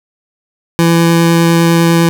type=tone with vibrato; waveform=25% pulse; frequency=167.6 Hz; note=E3; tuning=29 cents sharp; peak=-3 dBFS; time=0.79-2.09 s; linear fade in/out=0 ms; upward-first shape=triangle; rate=9.9 Hz; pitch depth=8 cents each way; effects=none